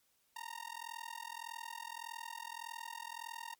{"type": "tone with amplitude modulation", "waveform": "sawtooth", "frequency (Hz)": 927, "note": "A#5", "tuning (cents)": -10, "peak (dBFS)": -36, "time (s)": [0.36, 3.55], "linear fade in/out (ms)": 5, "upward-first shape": "sine", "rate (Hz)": 41.7, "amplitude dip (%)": 100, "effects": ["white hiss -75 dBFS RMS until 3.59 s", "MP3 96 kbps"]}